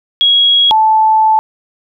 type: tone pair in turn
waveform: sine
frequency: 3313 / 874.2 Hz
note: G#7 / A5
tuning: -5 / -11 cents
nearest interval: octave + major seventh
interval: 2306 cents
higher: first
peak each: -6 dBFS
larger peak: neither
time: 0.21-0.71 / 0.71-1.39 s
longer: second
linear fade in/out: 0 ms
effects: none